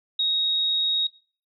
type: tone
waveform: sine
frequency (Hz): 3768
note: A#7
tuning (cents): +18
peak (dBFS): -20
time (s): 0.19-1.07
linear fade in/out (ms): 5
effects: noise-tail reverb RT60 0.4 s tail -21 dB re dry